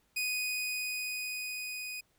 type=tone with level ramp; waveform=sawtooth; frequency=2489 Hz; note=D#7; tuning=in tune; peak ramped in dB=-27 to -35 dBFS; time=0.16-2.01 s; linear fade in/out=10 ms; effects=pink hiss -72 dBFS RMS until 2.18 s